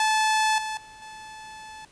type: tone with level steps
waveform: sawtooth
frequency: 869 Hz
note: A5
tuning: 22 cents flat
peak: -16 / -25 / -41 / -36 dBFS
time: 0-1.85 s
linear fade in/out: 2 ms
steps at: 0.58 / 0.77 / 1.02 s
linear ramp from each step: 2 ms
effects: pink hiss -56 dBFS RMS until 1.91 s + resampled to 22050 Hz